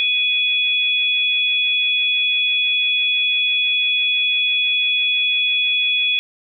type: tone pair together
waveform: sine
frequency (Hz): 2489 / 3383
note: D#7 / G#7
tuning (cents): 0 / +31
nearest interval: perfect fourth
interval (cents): 531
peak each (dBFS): -18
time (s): 0-6.19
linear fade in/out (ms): 0
effects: none